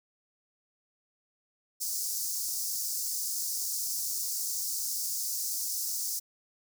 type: high-pass noise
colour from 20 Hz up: pink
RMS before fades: -33 dBFS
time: 1.8-6.2 s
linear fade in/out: 20 ms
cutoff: 5000 Hz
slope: 48 dB/octave
effects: none

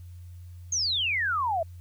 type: exponential sweep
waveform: sine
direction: down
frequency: 6610 to 629 Hz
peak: -24 dBFS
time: 0.72-1.63 s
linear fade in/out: 5 ms
effects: added 88 Hz sine -41 dBFS peak until 1.8 s + white hiss -65 dBFS RMS until 1.8 s

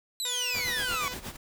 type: exponential sweep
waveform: 25% pulse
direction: down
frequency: 4089 to 1100 Hz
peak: -25 dBFS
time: 0.2-1.08 s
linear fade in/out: 0 ms
type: tone with pitch glide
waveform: 5% pulse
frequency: 493.9 to 499.1 Hz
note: B4 to B4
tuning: 0 to +18 cents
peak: -24 dBFS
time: 0.25-1.14 s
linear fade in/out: 2 ms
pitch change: +18 cents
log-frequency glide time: 0.72-0.83 s
type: noise with tremolo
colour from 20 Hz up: pink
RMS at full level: -37 dBFS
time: 0.54-1.37 s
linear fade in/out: 10 ms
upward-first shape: sine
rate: 8.5 Hz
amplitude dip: 75%
effects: none

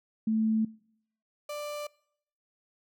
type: tone pair in turn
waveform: sine / 35% pulse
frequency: 220 / 590.4 Hz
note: A3 / D5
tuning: 0 / +9 cents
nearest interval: octave + perfect fourth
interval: 1709 cents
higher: second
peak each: -24 / -33 dBFS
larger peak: first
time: 0.27-0.65 / 1.49-1.87 s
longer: neither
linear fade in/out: 5 ms
effects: noise-tail reverb RT60 0.7 s tail -24 dB re dry

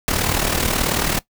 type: noise with amplitude modulation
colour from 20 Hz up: pink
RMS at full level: -17 dBFS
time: 0.08-1.19 s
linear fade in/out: 0 ms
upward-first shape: sine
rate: 38.5 Hz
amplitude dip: 65%
effects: noise-tail reverb RT60 0.1 s tail -18 dB re dry

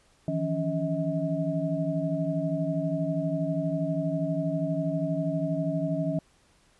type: tone cluster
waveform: sine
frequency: 157.3 / 169.7 / 279.6 / 637 Hz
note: D#3 / F3 / C#4 / D#5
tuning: +19 / -49 / +15 / +41 cents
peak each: -31 dBFS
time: 0.28-6.19 s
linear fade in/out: 2 ms
effects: pink hiss -63 dBFS RMS until 6.79 s + resampled to 24000 Hz

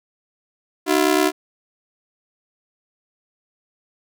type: ring-modulated tone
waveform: sawtooth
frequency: 340.2 Hz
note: F4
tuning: 45 cents flat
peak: -8 dBFS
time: 0.86-1.32 s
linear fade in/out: 50 ms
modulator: 34.5 Hz
effects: none

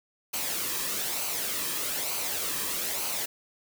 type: noise with flanger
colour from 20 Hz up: white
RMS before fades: -31 dBFS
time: 0.33-3.26 s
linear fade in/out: 10 ms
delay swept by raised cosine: 0.56 to 1.42 ms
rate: 1.1 Hz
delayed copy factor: -0.5
effects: none

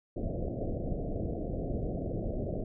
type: low-pass noise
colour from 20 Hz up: pink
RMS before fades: -34 dBFS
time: 0.16-2.64 s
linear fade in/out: 5 ms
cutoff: 690 Hz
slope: 96 dB/octave
effects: none

